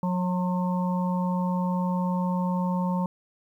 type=harmonic tone with a mistuned harmonic; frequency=181.2 Hz; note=F#3; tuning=36 cents flat; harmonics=1 / 3 / 5 / 6; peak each=-24 / -35 / -32 / -38 dBFS; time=0.03-3.06 s; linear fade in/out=2 ms; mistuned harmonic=6; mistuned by=-30 cents; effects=10-bit